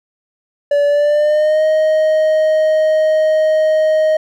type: tone with pitch glide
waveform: triangle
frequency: 576 to 624.5 Hz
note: D5 to D#5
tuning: -34 to +6 cents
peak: -8 dBFS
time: 0.71-4.17 s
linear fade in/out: 5 ms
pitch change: +140 cents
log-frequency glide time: 0.86-1.64 s
effects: none